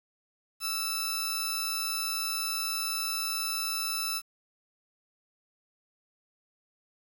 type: tone pair together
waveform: 15% pulse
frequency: 1318.5 / 5274 Hz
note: E6 / E8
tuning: 0 / 0 cents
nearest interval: 2 octaves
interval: 2400 cents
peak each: -27 dBFS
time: 0.6-4.22 s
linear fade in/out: 50 ms
effects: 9-bit